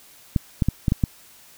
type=clicks; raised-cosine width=5 ms; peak=-6 dBFS; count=6; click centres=0.362 / 0.622 / 0.686 / 0.882 / 0.921 / 1.038 s; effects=white hiss -50 dBFS RMS until 1.57 s